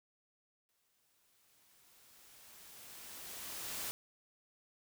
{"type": "noise with exponential growth", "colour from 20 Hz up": "white", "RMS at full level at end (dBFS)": -40, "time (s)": [0.69, 3.91], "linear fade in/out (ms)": 0, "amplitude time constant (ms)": 700, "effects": []}